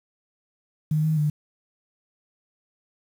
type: tone with pitch steps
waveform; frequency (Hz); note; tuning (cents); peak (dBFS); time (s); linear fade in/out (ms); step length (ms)
sine; 153.9 / 157 / 149.8; D#3 / D#3 / D3; -19 / +16 / +35; -19; 0.91-1.3; 5; 130
effects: 8-bit